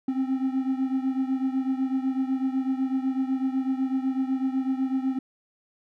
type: beating tone pair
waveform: triangle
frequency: 261.6 / 269.6 Hz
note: C4 / C#4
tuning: 0 / -48 cents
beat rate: 8 Hz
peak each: -23 / -27 dBFS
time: 0.08-5.19 s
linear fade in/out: 5 ms
effects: none